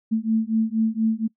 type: beating tone pair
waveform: sine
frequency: 220 / 224.2 Hz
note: A3 / A3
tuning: 0 / +33 cents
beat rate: 4.2 Hz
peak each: -22 dBFS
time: 0.11-1.28 s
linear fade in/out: 20 ms
effects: noise-tail reverb RT60 0.1 s tail -23 dB re dry